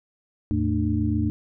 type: tone cluster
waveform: sine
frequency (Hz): 81.5 / 109.1 / 222.8 / 298.6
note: E2 / A2 / A3 / D4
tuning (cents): -19 / -14 / +22 / +29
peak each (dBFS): -26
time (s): 0.51-1.3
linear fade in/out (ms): 0
effects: none